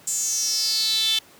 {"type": "tone with high-pass filter sweep", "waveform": "sawtooth", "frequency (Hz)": 440, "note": "A4", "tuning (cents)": 0, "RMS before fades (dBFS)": -23, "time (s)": [0.07, 1.19], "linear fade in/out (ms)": 5, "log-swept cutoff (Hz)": [7500, 3300], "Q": 7.5, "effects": ["pink hiss -50 dBFS RMS until 1.39 s", "high-pass 150 Hz 12 dB/octave"]}